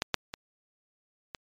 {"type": "clicks", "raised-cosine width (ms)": 0.2, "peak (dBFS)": [-10, -6, -18, -20], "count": 4, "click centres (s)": [0.021, 0.143, 0.339, 1.348], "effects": ["MP3 96 kbps"]}